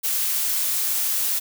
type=noise; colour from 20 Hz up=blue; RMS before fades=-23 dBFS; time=0.03-1.4 s; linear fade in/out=20 ms; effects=none